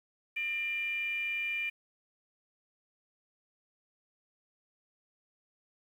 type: tone with frequency modulation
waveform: sine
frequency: 2388 Hz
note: D7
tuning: 28 cents sharp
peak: -31 dBFS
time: 0.36-1.7 s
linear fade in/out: 10 ms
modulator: 567 Hz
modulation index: 0.41
effects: 10-bit